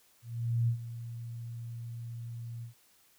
sine tone with ADSR envelope, 117.2 Hz, A#2, 10 cents sharp, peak -24 dBFS, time 0.22-2.74 s, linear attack 460 ms, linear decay 91 ms, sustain -14 dB, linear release 110 ms, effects white hiss -65 dBFS RMS until 3.18 s

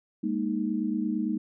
sine chord, Ab suspended second, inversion none, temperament equal with one note detuned, 204.3 / 233.1 / 311.1 Hz, Ab3 / Bb3 / Eb4, -28 / 0 / 0 cents, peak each -30 dBFS, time 0.23-1.38 s, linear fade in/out 10 ms, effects none

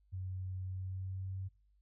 sine tone with pitch glide, 93.2 to 95.1 Hz, F#2 to F#2, +13 to +48 cents, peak -38 dBFS, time 0.12-1.49 s, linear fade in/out 20 ms, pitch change +35 cents, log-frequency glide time 0.63-1.36 s, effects noise-tail reverb RT60 0.4 s tail -23 dB re dry + added 50 Hz sine -67 dBFS peak until 1.81 s

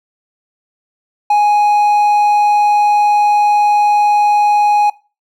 triangle tone, 831 Hz, G#5, 1 cent sharp, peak -6 dBFS, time 1.3-4.9 s, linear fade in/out 5 ms, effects noise-tail reverb RT60 0.3 s tail -20 dB re dry

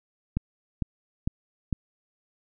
click train, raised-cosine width 5 ms, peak -13 dBFS, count 4, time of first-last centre 0.37-1.727 s, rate 2.21 Hz, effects none

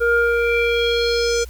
square tone with low-pass filter sweep, 470 Hz, A#4, 14 cents sharp, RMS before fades -18 dBFS, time 0-1.45 s, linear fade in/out 20 ms, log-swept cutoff 1200 to 6700 Hz, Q 4, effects added 60 Hz sine -33 dBFS peak until 1.49 s + white hiss -48 dBFS RMS until 1.49 s

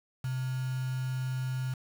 sine tone with quantisation, 129 Hz, C3, 24 cents flat, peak -30 dBFS, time 0.24-1.74 s, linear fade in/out 5 ms, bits 7, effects none

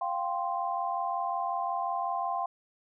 sine chord, F suspended second, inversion none, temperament equal, 698.5 / 784 / 1046.5 Hz, F5 / G5 / C6, 0 / 0 / 0 cents, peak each -33 / -33 / -33 dBFS, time 0.01-2.46 s, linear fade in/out 5 ms, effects none

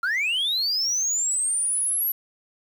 sine linear sweep, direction up, 1346 to 11840 Hz, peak -19 dBFS, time 0.03-2.12 s, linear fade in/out 5 ms, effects tanh soft clip ceiling -20 dBFS + 8-bit

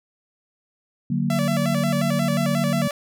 sine chord, D augmented, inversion none, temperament equal, 146.83 / 185 / 233.1 Hz, D3 / F#3 / A#3, 0 / 0 / 0 cents, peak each -24 dBFS, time 1.1-2.88 s, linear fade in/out 5 ms
sawtooth tone with vibrato, 622.3 Hz, D#5, in tune, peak -21 dBFS, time 1.3-2.91 s, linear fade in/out 2 ms, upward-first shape square, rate 5.6 Hz, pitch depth 130 cents each way
effects none

